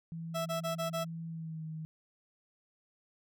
sine tone with pitch glide, 164.81 to 158.01 Hz, E3 to D#3, 0 to +27 cents, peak -38 dBFS, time 0.12-1.85 s, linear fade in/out 0 ms, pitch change -73 cents, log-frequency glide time 1.27-1.64 s
30% pulse tone bursts, 659.3 Hz, E5, in tune, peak -30 dBFS, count 5, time 0.34-1.048 s, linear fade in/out 20 ms, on 120 ms, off 27 ms
effects none

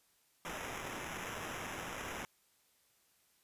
white noise with sample-and-hold, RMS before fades -43 dBFS, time 0.45-2.25 s, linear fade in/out 0 ms, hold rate 4410 Hz, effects white hiss -72 dBFS RMS until 3.43 s + resampled to 32000 Hz

